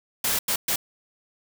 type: noise bursts at uneven times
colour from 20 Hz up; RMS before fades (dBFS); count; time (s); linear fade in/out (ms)
white; -24; 3; 0.24-0.39 / 0.48-0.56 / 0.68-0.76; 5
effects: none